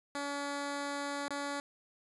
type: tone with dropouts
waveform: 10% pulse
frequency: 284.3 Hz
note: C#4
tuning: 44 cents sharp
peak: -27 dBFS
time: 0.15-1.6 s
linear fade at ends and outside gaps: 1 ms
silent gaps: 1.282-1.306 s
effects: resampled to 24000 Hz